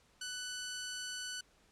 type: tone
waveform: 10% pulse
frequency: 1492 Hz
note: F#6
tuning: 14 cents sharp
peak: -31 dBFS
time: 0.21-1.41 s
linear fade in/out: 5 ms
effects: pink hiss -68 dBFS RMS until 1.71 s + low-pass 9000 Hz 12 dB/octave